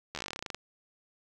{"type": "slowing click train", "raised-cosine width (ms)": 0.2, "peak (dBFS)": -19, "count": 17, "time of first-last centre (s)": [0.15, 0.546], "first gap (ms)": 12, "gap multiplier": 1.09, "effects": []}